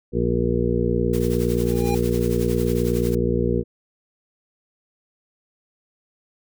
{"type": "harmonic tone", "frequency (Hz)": 59.3, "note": "A#1", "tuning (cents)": 30, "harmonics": [1, 2, 3, 4, 6, 7, 8], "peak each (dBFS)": [-26, -26, -26, -26, -26, -26, -26], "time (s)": [0.12, 3.64], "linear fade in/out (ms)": 50}
{"type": "noise with tremolo", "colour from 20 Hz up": "white", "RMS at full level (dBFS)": -35, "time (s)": [1.13, 3.15], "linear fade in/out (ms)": 5, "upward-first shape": "triangle", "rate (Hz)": 11, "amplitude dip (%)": 80}
{"type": "tone with exponential growth", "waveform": "square", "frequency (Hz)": 809, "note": "G#5", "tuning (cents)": -46, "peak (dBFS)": -25, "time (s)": [1.54, 1.95], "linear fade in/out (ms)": 5, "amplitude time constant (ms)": 89}
{"effects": []}